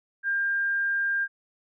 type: tone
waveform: sine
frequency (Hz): 1600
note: G6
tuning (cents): +35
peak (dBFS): -23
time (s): 0.23-1.28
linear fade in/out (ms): 50
effects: none